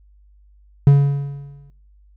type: tone with exponential decay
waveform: triangle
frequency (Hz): 141.1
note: C#3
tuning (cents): +31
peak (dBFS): -3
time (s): 0.87-1.7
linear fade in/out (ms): 0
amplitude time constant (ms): 180
effects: noise-tail reverb RT60 0.7 s tail -23 dB re dry + added 50 Hz sine -48 dBFS peak until 2.16 s